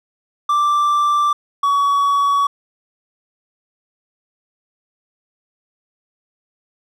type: tone pair in turn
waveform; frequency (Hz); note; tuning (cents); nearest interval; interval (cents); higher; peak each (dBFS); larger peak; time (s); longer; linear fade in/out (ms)
triangle; 1174.7 / 1129.3; D6 / C#6; 0 / +32; minor second; 68; first; -11; neither; 0.49-1.33 / 1.63-2.47; neither; 5
effects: none